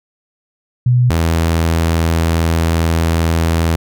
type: tone pair in turn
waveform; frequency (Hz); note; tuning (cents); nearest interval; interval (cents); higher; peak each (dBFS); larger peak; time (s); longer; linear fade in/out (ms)
sine / sawtooth; 123.47 / 82.41; B2 / E2; 0 / 0; perfect fifth; 700; first; -8 / -8; neither; 0.86-1.1 / 1.1-3.76; second; 5
effects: none